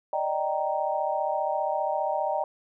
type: chord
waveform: sine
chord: Eb major seventh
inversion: third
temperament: equal with one note detuned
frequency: 587.3 / 622.3 / 779.5 / 932.3 Hz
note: D5 / Eb5 / G5 / Bb5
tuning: 0 / 0 / -10 / 0 cents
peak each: -31 / -30 / -29 / -31 dBFS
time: 0.13-2.44 s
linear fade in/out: 2 ms
effects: none